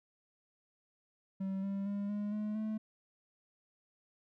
triangle tone with pitch steps, 192.4 / 197.01 / 201.7 / 206.6 / 211.5 / 216.6 Hz, G3 / G3 / G3 / G#3 / G#3 / A3, -32 / +9 / +50 / -9 / +32 / -27 cents, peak -32 dBFS, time 1.4-2.78 s, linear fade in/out 10 ms, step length 230 ms, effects none

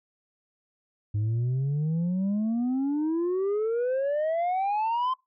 sine exponential sweep, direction up, 102.2 to 1048 Hz, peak -21 dBFS, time 1.14-5.14 s, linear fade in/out 10 ms, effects noise-tail reverb RT60 0.2 s tail -23 dB re dry + tanh soft clip ceiling -23 dBFS

